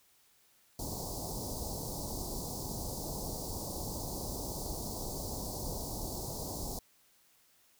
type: band-stop noise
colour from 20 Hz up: pink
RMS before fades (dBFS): -39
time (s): 0.79-6.79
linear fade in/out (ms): 2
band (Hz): 960 to 4400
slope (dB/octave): 48
effects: white hiss -67 dBFS RMS until 7.79 s